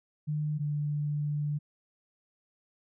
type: tone pair in turn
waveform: sine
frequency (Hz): 150.8 / 147.61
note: D3 / D3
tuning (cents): +46 / +9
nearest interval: unison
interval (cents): 37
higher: first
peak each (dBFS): -28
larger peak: neither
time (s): 0.27-0.59 / 0.59-1.59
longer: second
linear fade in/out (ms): 20
effects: none